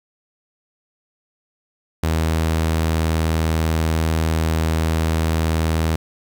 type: tone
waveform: sawtooth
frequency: 80.4 Hz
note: E2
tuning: 43 cents flat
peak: -13 dBFS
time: 2.03-5.96 s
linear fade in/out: 5 ms
effects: 8-bit